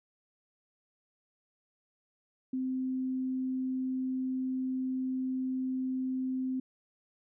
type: tone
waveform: sine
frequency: 259.1 Hz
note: C4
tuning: 17 cents flat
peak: -30 dBFS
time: 2.53-6.6 s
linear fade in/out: 5 ms
effects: none